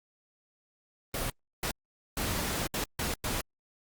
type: noise bursts at uneven times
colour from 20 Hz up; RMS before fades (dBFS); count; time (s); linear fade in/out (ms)
pink; -32; 6; 1.14-1.3 / 1.63-1.71 / 2.17-2.67 / 2.74-2.84 / 2.99-3.14 / 3.24-3.41; 2
effects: Opus 32 kbps